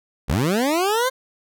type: linear sweep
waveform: 20% pulse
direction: up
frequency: 52.2 to 531 Hz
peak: -13 dBFS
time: 0.28-1.1 s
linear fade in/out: 20 ms
effects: none